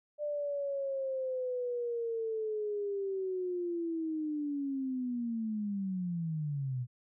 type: linear sweep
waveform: sine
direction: down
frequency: 596 to 120.3 Hz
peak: -32 dBFS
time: 0.18-6.87 s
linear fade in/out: 50 ms
effects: none